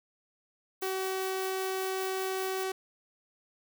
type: noise with tremolo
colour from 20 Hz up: violet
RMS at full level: -42 dBFS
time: 0.81-2.64 s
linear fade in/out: 10 ms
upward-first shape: sine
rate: 5.1 Hz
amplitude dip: 50%
type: tone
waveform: sawtooth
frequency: 379.3 Hz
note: F#4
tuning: 43 cents sharp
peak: -27 dBFS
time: 0.82-2.72 s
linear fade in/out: 5 ms
effects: none